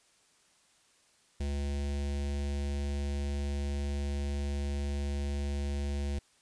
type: tone with notch filter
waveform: square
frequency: 71 Hz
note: C#2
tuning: 42 cents sharp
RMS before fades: -33 dBFS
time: 1.4-6.19 s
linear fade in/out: 5 ms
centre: 1200 Hz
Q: 0.99
effects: white hiss -66 dBFS RMS until 6.41 s + resampled to 22050 Hz